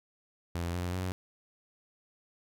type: tone with pitch steps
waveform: sawtooth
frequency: 85.7 / 88.82 / 92.06 Hz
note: F2 / F2 / F#2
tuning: -32 / +30 / -8 cents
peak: -28 dBFS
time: 0.55-1.12 s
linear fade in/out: 0 ms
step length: 190 ms
effects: none